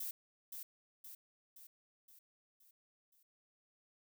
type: noise with echo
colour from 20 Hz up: violet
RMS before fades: -42 dBFS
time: 0-0.11 s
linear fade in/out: 5 ms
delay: 520 ms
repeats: 6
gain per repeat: -5 dB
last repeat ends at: 3.23 s
effects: none